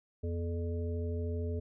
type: harmonic tone with a mistuned harmonic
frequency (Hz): 85.6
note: F2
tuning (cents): -34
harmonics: 1 / 3 / 5 / 7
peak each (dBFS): -33 / -42 / -40 / -48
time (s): 0.23-1.6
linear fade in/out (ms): 10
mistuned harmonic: 3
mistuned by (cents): -90
effects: none